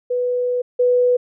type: tone pair in turn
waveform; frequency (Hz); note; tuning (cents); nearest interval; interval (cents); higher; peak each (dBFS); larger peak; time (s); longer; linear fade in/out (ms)
sine; 493.9 / 493.9; B4 / B4; 0 / 0; unison; 0; neither; -17 / -12; second; 0.1-0.62 / 0.79-1.17; first; 10
effects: none